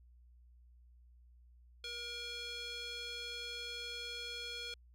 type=tone with band-pass filter; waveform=square; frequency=475.9 Hz; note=A#4; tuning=36 cents sharp; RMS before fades=-44 dBFS; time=1.84-4.74 s; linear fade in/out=2 ms; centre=3600 Hz; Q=2.5; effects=added 60 Hz sine -59 dBFS peak until 4.94 s